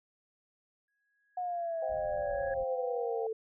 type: tone with exponential growth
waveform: sine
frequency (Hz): 1661.2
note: G#6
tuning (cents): 0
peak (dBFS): -40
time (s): 0.88-2.54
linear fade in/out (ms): 2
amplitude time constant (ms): 360
type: exponential sweep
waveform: sine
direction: down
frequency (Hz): 730 to 440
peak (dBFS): -32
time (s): 1.37-3.33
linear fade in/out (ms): 5
type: chord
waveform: sine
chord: C suspended fourth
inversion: none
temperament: just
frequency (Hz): 523.3 / 697.7 / 784.9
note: C5 / F5 / G5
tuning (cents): 0 / -2 / +2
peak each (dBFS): -40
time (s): 1.82-3.27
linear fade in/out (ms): 5
type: low-pass noise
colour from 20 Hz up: pink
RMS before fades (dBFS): -49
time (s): 1.89-2.64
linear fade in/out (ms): 0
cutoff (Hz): 120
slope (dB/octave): 12
effects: none